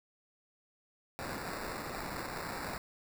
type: noise with sample-and-hold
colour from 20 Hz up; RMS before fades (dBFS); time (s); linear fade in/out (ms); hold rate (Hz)
white; -40; 1.19-2.78; 0; 3150
effects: none